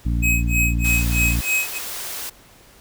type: harmonic tone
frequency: 58.27 Hz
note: A#1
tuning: in tune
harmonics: 1 / 2 / 3 / 4 / 5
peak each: -19 / -25 / -29 / -31 / -33 dBFS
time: 0.05-1.41 s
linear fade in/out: 10 ms
type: tone with tremolo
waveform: square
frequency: 2542 Hz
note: D#7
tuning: 36 cents sharp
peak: -17 dBFS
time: 0.22-1.79 s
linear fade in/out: 20 ms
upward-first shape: sine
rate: 3.2 Hz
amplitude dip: 100%
type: high-pass noise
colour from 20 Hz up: white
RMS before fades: -30 dBFS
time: 0.84-2.3 s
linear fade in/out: 10 ms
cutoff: 300 Hz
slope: 48 dB/octave
effects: pink hiss -49 dBFS RMS until 2.8 s